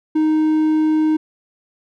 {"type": "tone", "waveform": "triangle", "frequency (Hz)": 311.1, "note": "D#4", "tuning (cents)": 0, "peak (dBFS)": -11, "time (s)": [0.15, 1.17], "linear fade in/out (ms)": 10, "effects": []}